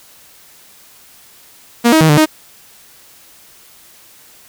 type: tone with pitch steps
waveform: sawtooth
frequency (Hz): 236.6 / 317.3 / 158.4 / 148.7 / 311.3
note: A#3 / D#4 / D#3 / D3 / D#4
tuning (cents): +26 / +34 / +31 / +22 / +1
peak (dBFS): -3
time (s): 1.84-2.26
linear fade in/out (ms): 20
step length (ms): 84
effects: white hiss -44 dBFS RMS until 4.48 s